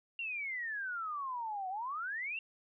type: exponential two-way sweep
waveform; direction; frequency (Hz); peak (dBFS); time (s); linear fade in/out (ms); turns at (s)
sine; down then up; 2794 to 730 to 2794; -36; 0.19-2.39; 2; 1.69
effects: none